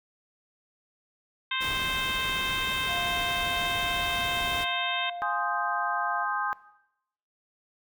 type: harmonic tone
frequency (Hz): 523.3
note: C5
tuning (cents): 0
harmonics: 2 / 3 / 4 / 5 / 6 / 7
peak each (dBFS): -34 / -34 / -34 / -34 / -34 / -34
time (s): 1.51-5.1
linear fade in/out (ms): 5
type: noise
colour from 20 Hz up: pink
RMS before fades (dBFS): -37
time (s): 1.6-4.65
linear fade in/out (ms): 20
type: tone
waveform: sine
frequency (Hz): 699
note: F5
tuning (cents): +1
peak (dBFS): -33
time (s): 2.87-6.27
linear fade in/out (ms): 50
type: chord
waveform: sine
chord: Ab major seventh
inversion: none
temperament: equal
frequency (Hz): 830.6 / 1046.5 / 1244.5 / 1568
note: Ab5 / C6 / Eb6 / G6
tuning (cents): 0 / 0 / 0 / 0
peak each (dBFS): -32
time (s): 5.22-6.53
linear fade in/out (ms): 0
effects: noise-tail reverb RT60 0.8 s tail -18 dB re dry